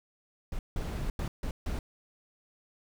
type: noise bursts at uneven times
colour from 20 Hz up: brown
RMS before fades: -33 dBFS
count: 5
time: 0.52-0.59 / 0.76-1.1 / 1.19-1.28 / 1.43-1.51 / 1.66-1.79 s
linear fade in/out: 2 ms
effects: none